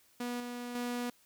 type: tone with level steps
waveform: sawtooth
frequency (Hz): 243.1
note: B3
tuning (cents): -27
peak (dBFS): -31 / -35 / -30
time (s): 0.2-1.1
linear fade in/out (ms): 5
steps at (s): 0.4 / 0.75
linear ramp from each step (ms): 2
effects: white hiss -66 dBFS RMS until 1.25 s